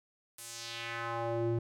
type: tone with band-pass filter sweep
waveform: square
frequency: 116.54 Hz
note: A#2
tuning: in tune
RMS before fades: -36 dBFS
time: 0.38-1.59 s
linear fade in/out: 5 ms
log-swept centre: 11000 to 240 Hz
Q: 1.7
effects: none